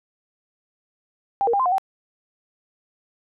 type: tone with pitch steps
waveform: sine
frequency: 796 / 468.6 / 801 / 1036 / 721 / 770 Hz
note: G5 / A#4 / G5 / C6 / F#5 / G5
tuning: +26 / +9 / +37 / -17 / -45 / -31 cents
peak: -17 dBFS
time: 1.41-1.782 s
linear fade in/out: 0 ms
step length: 62 ms
effects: none